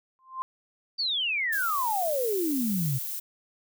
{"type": "tone with exponential growth", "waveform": "sine", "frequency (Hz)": 1046.5, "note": "C6", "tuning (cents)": 0, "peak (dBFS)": -26, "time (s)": [0.19, 0.42], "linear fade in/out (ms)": 0, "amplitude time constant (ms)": 50}
{"type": "exponential sweep", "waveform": "sine", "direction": "down", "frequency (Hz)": [4699, 124.3], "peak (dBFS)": -25, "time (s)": [0.98, 2.99], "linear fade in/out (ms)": 20}
{"type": "noise", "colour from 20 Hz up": "violet", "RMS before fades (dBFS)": -34, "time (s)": [1.52, 3.2], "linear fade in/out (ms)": 10}
{"effects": []}